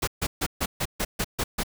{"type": "noise bursts", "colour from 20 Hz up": "pink", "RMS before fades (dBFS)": -26, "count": 9, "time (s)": [0.02, 1.635], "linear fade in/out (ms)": 10, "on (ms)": 55, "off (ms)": 140, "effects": []}